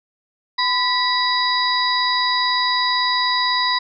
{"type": "harmonic tone with a mistuned harmonic", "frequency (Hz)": 978, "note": "B5", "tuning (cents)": -17, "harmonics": [1, 2, 4, 5], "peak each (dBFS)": [-20, -23, -22, -23], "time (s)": [0.58, 3.79], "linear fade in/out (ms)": 10, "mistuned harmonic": 1, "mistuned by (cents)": 51, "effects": []}